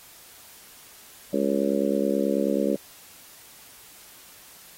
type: harmonic tone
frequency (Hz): 69.3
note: C#2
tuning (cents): 0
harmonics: 3 / 4 / 5 / 6 / 7 / 8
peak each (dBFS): -27 / -27 / -29 / -30 / -29 / -28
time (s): 1.33-2.76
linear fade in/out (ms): 5
effects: white hiss -49 dBFS RMS until 4.77 s + AAC 48 kbps